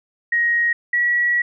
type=tone pair in turn; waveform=sine; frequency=1883 / 1928.1 Hz; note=A#6 / B6; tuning=+17 / -42 cents; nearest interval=unison; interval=41 cents; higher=second; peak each=-15 dBFS; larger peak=neither; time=0.32-0.73 / 0.93-1.42 s; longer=second; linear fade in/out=5 ms; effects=none